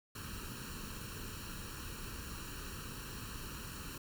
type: noise with comb filter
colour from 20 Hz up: pink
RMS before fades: -45 dBFS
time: 0.15-3.98 s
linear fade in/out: 5 ms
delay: 0.71 ms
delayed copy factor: +0.8
effects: none